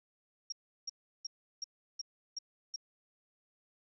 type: tone bursts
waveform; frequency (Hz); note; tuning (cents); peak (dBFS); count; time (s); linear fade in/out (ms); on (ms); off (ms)
sine; 5588; F8; 0; -36; 7; 0.5-2.761; 5; 23; 350
effects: none